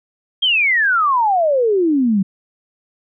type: exponential sweep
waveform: sine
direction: down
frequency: 3266 to 185 Hz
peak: -12 dBFS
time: 0.42-2.23 s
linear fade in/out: 10 ms
effects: none